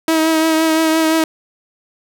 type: tone with vibrato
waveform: sawtooth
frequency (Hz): 320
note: D#4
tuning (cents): +49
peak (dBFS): -8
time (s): 0.08-1.24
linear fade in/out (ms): 2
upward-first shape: triangle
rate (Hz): 5.8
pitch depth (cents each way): 28
effects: none